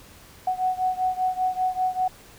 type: beating tone pair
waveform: sine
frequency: 740 / 745.1 Hz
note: F#5 / F#5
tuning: 0 / +12 cents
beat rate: 5.1 Hz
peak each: -24 / -26 dBFS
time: 0.47-2.08 s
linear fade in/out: 5 ms
effects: pink hiss -49 dBFS RMS until 2.38 s